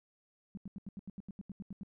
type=tone bursts; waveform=sine; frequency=196.1 Hz; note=G3; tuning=1 cent sharp; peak=-40 dBFS; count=13; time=0.55-1.833 s; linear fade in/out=0 ms; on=23 ms; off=82 ms; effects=none